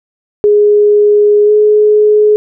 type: tone with pitch glide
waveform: sine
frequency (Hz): 415.7 to 422.5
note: G#4 to G#4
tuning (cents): +2 to +30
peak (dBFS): -4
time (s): 0.44-2.36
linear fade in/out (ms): 0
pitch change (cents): +28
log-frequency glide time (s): 1.45-1.51
effects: none